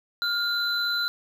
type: tone pair together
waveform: triangle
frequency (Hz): 1408 / 4022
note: F6 / B7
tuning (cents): +14 / +31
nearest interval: octave + tritone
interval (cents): 1817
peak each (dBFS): -25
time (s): 0.22-1.08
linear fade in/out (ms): 0
effects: none